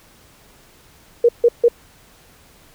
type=tone bursts; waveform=sine; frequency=473.6 Hz; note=A#4; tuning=27 cents sharp; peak=-8 dBFS; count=3; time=1.24-1.684 s; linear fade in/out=5 ms; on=48 ms; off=150 ms; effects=pink hiss -50 dBFS RMS until 2.74 s